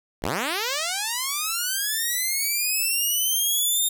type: linear sweep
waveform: 5% pulse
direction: up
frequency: 43.65 to 3686 Hz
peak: -13 dBFS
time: 0.22-3.89 s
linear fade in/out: 10 ms
effects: none